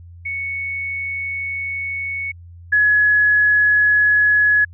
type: tone pair in turn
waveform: sine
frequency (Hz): 2217 / 1689.7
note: C#7 / G#6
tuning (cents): 0 / +29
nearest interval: perfect fourth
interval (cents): 471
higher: first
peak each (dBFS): -22 / -11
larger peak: second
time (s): 0.25-2.32 / 2.72-4.65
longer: first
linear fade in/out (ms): 10
effects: added 86 Hz sine -37 dBFS peak until 4.73 s